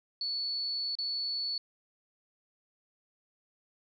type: tone with dropouts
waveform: sine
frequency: 4435 Hz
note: C#8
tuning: in tune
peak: -31 dBFS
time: 0.21-1.58 s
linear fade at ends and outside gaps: 2 ms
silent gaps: 0.953-0.986 s
effects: none